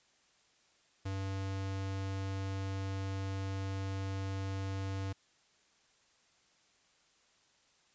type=tone; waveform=square; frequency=96.8 Hz; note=G2; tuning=21 cents flat; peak=-36 dBFS; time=1.05-5.13 s; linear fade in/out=10 ms; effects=white hiss -69 dBFS RMS until 7.94 s + resampled to 16000 Hz